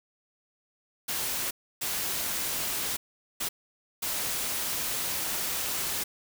white noise bursts at uneven times, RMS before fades -31 dBFS, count 4, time 1.08-1.51 / 1.81-2.97 / 3.4-3.49 / 4.02-6.04 s, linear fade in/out 10 ms, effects none

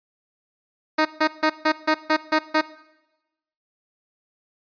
10% pulse tone bursts, 311.1 Hz, D#4, in tune, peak -8 dBFS, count 8, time 0.98-2.614 s, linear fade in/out 10 ms, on 73 ms, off 150 ms, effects noise-tail reverb RT60 1.0 s tail -19 dB re dry + resampled to 11025 Hz

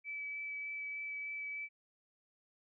sine tone with vibrato, 2300 Hz, D7, 37 cents flat, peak -39 dBFS, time 0.04-1.69 s, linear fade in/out 50 ms, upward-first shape sine, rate 3.3 Hz, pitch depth 8 cents each way, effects none

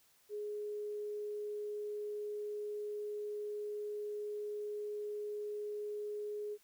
sine tone, 417.8 Hz, G#4, 10 cents sharp, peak -38 dBFS, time 0.29-6.58 s, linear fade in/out 50 ms, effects white hiss -69 dBFS RMS until 6.63 s

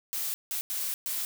blue noise bursts at uneven times, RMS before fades -32 dBFS, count 4, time 0.13-0.34 / 0.51-0.61 / 0.7-0.94 / 1.06-1.25 s, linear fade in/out 0 ms, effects none

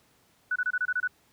sine tone bursts, 1483 Hz, F#6, 4 cents sharp, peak -24 dBFS, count 8, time 0.51-1.076 s, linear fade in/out 5 ms, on 48 ms, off 26 ms, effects pink hiss -64 dBFS RMS until 1.32 s + high-pass 80 Hz 12 dB/octave

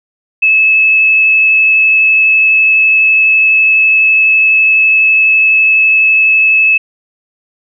sine tone with vibrato, 2600 Hz, E7, 24 cents flat, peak -5 dBFS, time 0.42-6.78 s, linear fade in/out 10 ms, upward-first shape triangle, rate 12 Hz, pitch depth 9 cents each way, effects none

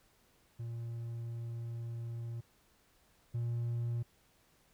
triangle tone pair in turn, 116.7 / 118.19 Hz, A#2 / A#2, +2 / +24 cents, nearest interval unison, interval 22 cents, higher second, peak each -36 / -30 dBFS, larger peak second, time 0.59-2.41 / 3.34-4.03 s, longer first, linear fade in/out 10 ms, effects tanh soft clip ceiling -26 dBFS + pink hiss -69 dBFS RMS until 4.73 s

